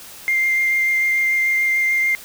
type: tone with vibrato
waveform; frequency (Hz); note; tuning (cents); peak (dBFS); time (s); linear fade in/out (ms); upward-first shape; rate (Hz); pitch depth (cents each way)
sine; 2103; C7; +8; -14; 0.28-2.15; 0; triangle; 6.8; 12
effects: tanh soft clip ceiling -11 dBFS + white hiss -39 dBFS RMS until 2.24 s